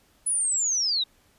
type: linear sweep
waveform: sine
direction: down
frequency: 10140 to 3700 Hz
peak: -22 dBFS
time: 0.26-1.04 s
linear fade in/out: 10 ms
effects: pink hiss -62 dBFS RMS until 1.38 s + resampled to 32000 Hz